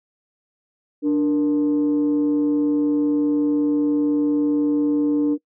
sine tone pair together, 293.7 / 468 Hz, D4 / A#4, 0 / +7 cents, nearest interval minor sixth, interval 807 cents, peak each -15 / -25 dBFS, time 1.02-5.38 s, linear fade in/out 50 ms, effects noise-tail reverb RT60 0.1 s tail -23 dB re dry + tanh soft clip ceiling -12 dBFS

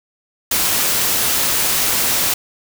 white noise, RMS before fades -17 dBFS, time 0.51-2.34 s, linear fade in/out 5 ms, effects none

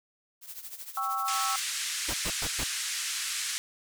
blue noise with tremolo, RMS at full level -39 dBFS, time 0.41-1.64 s, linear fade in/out 50 ms, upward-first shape triangle, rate 13 Hz, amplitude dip 80%
sine chord, C# diminished, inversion second, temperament equal, 784 / 1108.7 / 1318.5 Hz, G5 / C#6 / E6, 0 / 0 / 0 cents, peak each -35 / -34 / -30 dBFS, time 0.97-1.56 s, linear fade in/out 2 ms
white band-pass noise, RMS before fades -33 dBFS, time 1.28-3.58 s, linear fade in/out 0 ms, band 1500 to 9100 Hz, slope 24 dB/octave
pink noise bursts, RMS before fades -33 dBFS, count 4, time 2.08-2.642 s, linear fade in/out 10 ms, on 58 ms, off 110 ms
effects none

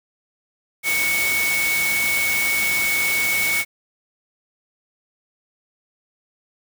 sine tone in noise, 2222 Hz, C#7, 4 cents sharp, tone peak -19 dBFS, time 0.83-3.65 s, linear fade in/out 50 ms, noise white, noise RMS -25 dBFS, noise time 0.83-3.65 s, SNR +3 dB, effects none

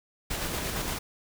pink noise with tremolo, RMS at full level -31 dBFS, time 0.3-0.99 s, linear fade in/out 10 ms, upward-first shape square, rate 8.7 Hz, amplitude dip 25%, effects none

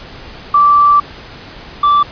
sine / triangle tone pair in turn, 1166 / 1166 Hz, D6 / D6, -13 / -13 cents, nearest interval unison, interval 0 cents, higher neither, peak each -5 dBFS, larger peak neither, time 0.54-1 / 1.83-2.03 s, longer first, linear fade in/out 5 ms, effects pink hiss -33 dBFS RMS until 2.11 s + resampled to 11025 Hz

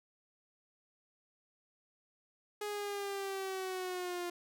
sawtooth linear sweep, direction down, 418 to 349.2 Hz, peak -33 dBFS, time 2.61-4.3 s, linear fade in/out 5 ms, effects none

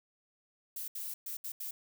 violet noise bursts at uneven times, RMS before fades -40 dBFS, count 5, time 0.76-0.88 / 0.95-1.14 / 1.26-1.37 / 1.44-1.52 / 1.6-1.71 s, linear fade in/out 5 ms, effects none

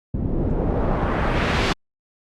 pink noise with low-pass filter sweep, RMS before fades -21 dBFS, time 0.14-1.73 s, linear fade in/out 5 ms, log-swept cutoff 240 to 3900 Hz, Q 0.98, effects Opus 48 kbps

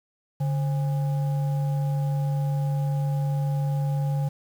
sine tone with frequency modulation, 143.8 Hz, D3, 36 cents flat, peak -22 dBFS, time 0.4-4.29 s, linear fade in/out 10 ms, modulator 675 Hz, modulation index 0.3, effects 8-bit

